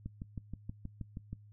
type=click train; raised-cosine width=5 ms; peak=-28 dBFS; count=9; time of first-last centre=0.06-1.33 s; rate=6.3 Hz; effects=noise-tail reverb RT60 0.1 s tail -19 dB re dry + added 104 Hz sine -54 dBFS peak until 1.52 s